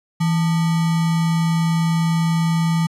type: tone with sample-and-hold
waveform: sine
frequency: 164.81 Hz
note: E3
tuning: in tune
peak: -15 dBFS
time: 0.2-2.87 s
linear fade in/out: 10 ms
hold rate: 1050 Hz
effects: low-pass 10000 Hz 12 dB/octave